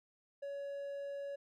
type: tone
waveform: triangle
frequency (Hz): 562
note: C#5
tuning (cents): +24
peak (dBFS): -38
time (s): 0.42-1.36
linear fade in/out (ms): 10
effects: none